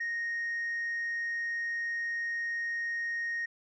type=tone; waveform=sine; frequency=1863 Hz; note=A#6; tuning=2 cents flat; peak=-29 dBFS; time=0-3.46 s; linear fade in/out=10 ms; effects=tanh soft clip ceiling -29 dBFS